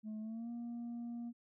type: tone with pitch glide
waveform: sine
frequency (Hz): 215.7 to 236.6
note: A3 to A#3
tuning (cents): -34 to +26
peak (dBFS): -38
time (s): 0.03-1.33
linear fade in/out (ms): 50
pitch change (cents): +160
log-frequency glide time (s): 0.2-0.5
effects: tanh soft clip ceiling -40 dBFS